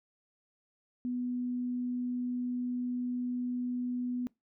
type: tone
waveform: sine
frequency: 247.1 Hz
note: B3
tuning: 1 cent sharp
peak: -31 dBFS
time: 1.05-4.27 s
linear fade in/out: 0 ms
effects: noise-tail reverb RT60 0.2 s tail -23 dB re dry